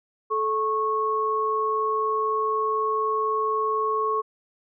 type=tone pair together; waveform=sine; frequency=434.9 / 1099 Hz; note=A4 / C#6; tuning=-20 / -15 cents; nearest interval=octave + major third; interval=1605 cents; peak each=-26 / -23 dBFS; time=0.3-4.22 s; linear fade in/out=20 ms; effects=none